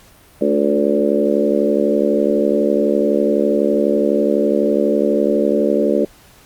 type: harmonic tone with a mistuned harmonic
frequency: 72 Hz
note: D2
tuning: 34 cents flat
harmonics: 3 / 4 / 5 / 6 / 7 / 8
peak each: -20 / -20 / -20 / -20 / -20 / -20 dBFS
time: 0.41-6.05 s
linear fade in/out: 5 ms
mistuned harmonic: 5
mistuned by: -21 cents
effects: pink hiss -47 dBFS RMS until 6.45 s + Opus 48 kbps